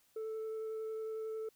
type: tone with vibrato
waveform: sine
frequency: 440 Hz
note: A4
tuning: in tune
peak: -35 dBFS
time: 0.16-1.49 s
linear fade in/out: 5 ms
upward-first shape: triangle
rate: 11 Hz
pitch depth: 10 cents each way
effects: tanh soft clip ceiling -37 dBFS + white hiss -71 dBFS RMS until 1.55 s